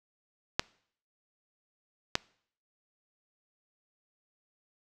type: clicks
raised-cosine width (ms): 0.2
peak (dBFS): -7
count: 2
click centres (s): 0.595 / 2.154
effects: noise-tail reverb RT60 0.6 s tail -24 dB re dry